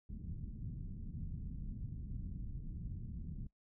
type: low-pass noise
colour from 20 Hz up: pink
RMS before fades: -44 dBFS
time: 0.09-3.47 s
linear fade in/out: 5 ms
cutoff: 200 Hz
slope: 24 dB/octave
effects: noise-tail reverb RT60 0.1 s tail -21 dB re dry